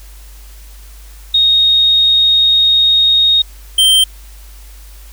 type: tone pair in turn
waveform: sine / square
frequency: 3729 / 3136 Hz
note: A#7 / G7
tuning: 0 / 0 cents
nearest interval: minor third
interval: 300 cents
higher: first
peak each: -7 dBFS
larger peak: neither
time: 1.34-3.42 / 3.78-4.04 s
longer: first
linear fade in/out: 5 ms
effects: added 50 Hz sine -33 dBFS peak until 5.12 s + white hiss -43 dBFS RMS until 5.12 s